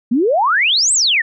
sine exponential two-way sweep, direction up then down, 220 to 8480 to 1731 Hz, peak -11 dBFS, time 0.11-1.22 s, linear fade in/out 10 ms, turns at 0.93 s, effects none

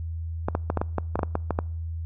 clicks, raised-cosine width 1 ms, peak -10 dBFS, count 12, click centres 0.485 / 0.551 / 0.701 / 0.773 / 0.815 / 0.983 / 1.156 / 1.192 / 1.232 / 1.354 / 1.507 / 1.589 s, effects noise-tail reverb RT60 0.7 s tail -26 dB re dry + added 82 Hz sine -29 dBFS peak until 2.05 s

